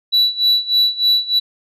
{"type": "tone with tremolo", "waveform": "sine", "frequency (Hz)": 3942, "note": "B7", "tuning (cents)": -4, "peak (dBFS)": -7, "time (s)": [0.12, 1.4], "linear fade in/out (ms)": 20, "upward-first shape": "sine", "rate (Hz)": 3.3, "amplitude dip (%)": 90, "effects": ["tanh soft clip ceiling -9 dBFS"]}